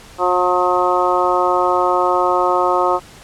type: harmonic tone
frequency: 180 Hz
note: F#3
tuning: 47 cents flat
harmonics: 2 / 3 / 4 / 5 / 6 / 7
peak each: -20 / -20 / -20 / -20 / -20 / -20 dBFS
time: 0.18-3 s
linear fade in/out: 50 ms
effects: pink hiss -41 dBFS RMS until 3.23 s + low-pass 10000 Hz 12 dB/octave